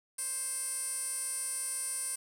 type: tone with band-pass filter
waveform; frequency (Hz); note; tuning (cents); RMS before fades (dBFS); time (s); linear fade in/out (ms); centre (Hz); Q
15% pulse; 526; C5; +9; -36; 0.18-2.16; 10; 9400; 7.5
effects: 9-bit